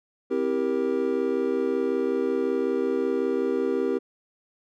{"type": "chord", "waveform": "triangle", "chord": "C dominant seventh", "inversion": "none", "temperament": "just", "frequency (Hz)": [261.6, 327, 392.4, 470.9], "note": ["C4", "E4", "G4", "Bb4"], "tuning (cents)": [0, -14, 2, 18], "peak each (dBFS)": [-27, -29, -24, -26], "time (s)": [0.3, 3.99], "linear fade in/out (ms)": 20, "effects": []}